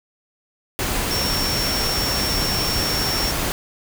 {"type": "tone in noise", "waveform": "sine", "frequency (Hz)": 5470, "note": "F8", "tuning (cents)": -37, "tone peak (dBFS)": -23, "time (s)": [1.11, 3.31], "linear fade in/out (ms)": 0, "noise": "pink", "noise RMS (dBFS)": -23, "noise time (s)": [0.79, 3.52], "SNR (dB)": -3, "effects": []}